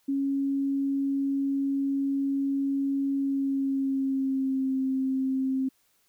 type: tone with pitch glide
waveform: sine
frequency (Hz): 275.7 to 264.3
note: C#4 to C4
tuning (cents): -9 to +18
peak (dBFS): -24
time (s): 0.08-5.69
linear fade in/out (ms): 10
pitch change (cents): -73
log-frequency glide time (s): 3.16-4.77
effects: white hiss -68 dBFS RMS until 6.08 s